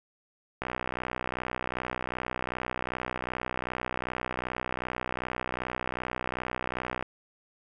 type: click train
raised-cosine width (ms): 0.5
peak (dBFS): -16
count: 402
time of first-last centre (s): 0.62-7.026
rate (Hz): 62.6
effects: none